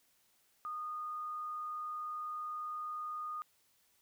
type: tone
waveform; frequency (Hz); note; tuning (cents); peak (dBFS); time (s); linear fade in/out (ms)
sine; 1229; D#6; -22; -38; 0.65-3.42; 0
effects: white hiss -72 dBFS RMS until 4.01 s